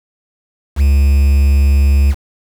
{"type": "tone with quantisation", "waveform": "triangle", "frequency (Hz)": 70, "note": "C#2", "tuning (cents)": 18, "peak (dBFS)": -5, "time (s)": [0.76, 2.15], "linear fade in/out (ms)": 50, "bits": 5, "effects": []}